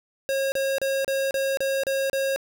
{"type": "tone bursts", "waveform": "square", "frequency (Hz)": 542, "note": "C#5", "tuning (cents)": -39, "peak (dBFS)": -23, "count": 8, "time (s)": [0.29, 2.361], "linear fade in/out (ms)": 0, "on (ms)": 230, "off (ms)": 33, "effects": []}